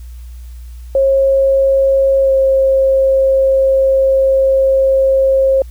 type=tone with pitch glide; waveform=sine; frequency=541 to 535.4 Hz; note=C#5 to C5; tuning=-42 to +40 cents; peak=-8 dBFS; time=0.95-5.62 s; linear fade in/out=2 ms; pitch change=-18 cents; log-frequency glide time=2.23-2.31 s; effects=added 60 Hz sine -28 dBFS peak until 5.7 s + white hiss -50 dBFS RMS until 5.7 s